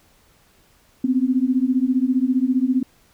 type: beating tone pair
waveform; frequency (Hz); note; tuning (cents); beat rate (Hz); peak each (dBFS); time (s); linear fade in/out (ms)
sine; 249.9 / 264.9; B3 / C4; +21 / +22; 15; -19; 1.04-2.83; 5
effects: pink hiss -57 dBFS RMS until 3.13 s